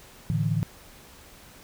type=chord; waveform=sine; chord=A suspended fourth; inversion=none; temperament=equal; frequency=110 / 146.83 / 164.81 Hz; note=A2 / D3 / E3; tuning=0 / 0 / 0 cents; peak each=-27 dBFS; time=0.3-0.63 s; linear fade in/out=0 ms; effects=pink hiss -50 dBFS RMS until 1.63 s